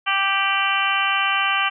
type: harmonic tone with a mistuned harmonic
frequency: 392 Hz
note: G4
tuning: in tune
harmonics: 2 / 3 / 4 / 5 / 6 / 7 / 8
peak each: -27 / -23 / -25 / -29 / -25 / -25 / -26 dBFS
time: 0.06-1.7 s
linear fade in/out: 20 ms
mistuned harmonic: 8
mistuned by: -48 cents
effects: none